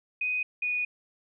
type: tone pair in turn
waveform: sine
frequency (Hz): 2497 / 2468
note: D#7 / D#7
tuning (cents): +6 / -15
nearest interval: unison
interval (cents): 21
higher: first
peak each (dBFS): -26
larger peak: neither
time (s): 0.21-0.43 / 0.62-0.85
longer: second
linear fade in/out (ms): 5
effects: none